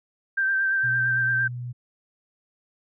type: tone with vibrato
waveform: sine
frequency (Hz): 1568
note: G6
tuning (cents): 0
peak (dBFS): -20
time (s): 0.37-1.48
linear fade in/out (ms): 10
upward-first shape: sine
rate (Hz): 8.8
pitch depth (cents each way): 26
type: tone with pitch glide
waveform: sine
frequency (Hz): 123.47 to 122.62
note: B2 to B2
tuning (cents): 0 to -12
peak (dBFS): -30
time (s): 0.83-1.73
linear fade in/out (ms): 20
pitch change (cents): -12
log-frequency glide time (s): 1.14-1.28
effects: none